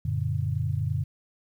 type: chord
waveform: sine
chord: Gb augmented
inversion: none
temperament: just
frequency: 92.5 / 115.62 / 144.53 Hz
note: Gb2 / Bb2 / D3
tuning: 0 / -14 / -27 cents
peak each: -29 dBFS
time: 0.05-1.04 s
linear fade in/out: 5 ms
effects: 10-bit